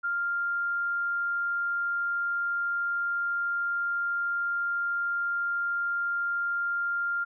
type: tone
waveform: sine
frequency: 1396.9 Hz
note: F6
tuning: in tune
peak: -26 dBFS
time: 0.03-7.25 s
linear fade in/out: 20 ms
effects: none